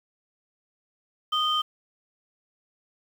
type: tone pair together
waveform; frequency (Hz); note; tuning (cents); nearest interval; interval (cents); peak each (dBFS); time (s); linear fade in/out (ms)
sine; 1237 / 3117; D#6 / G7; -10 / -11; octave + major third; 1599; -24; 1.32-1.62; 10
effects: tanh soft clip ceiling -15 dBFS + 8-bit